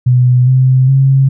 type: tone with pitch steps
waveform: sine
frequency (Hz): 125 / 129.8 / 135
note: B2 / C3 / C#3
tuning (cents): +21 / -13 / -45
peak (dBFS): -5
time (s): 0.06-1.29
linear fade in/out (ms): 10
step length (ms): 410
effects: none